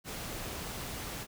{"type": "noise", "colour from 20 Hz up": "pink", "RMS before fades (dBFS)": -40, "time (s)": [0.04, 1.27], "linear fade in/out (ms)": 50, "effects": []}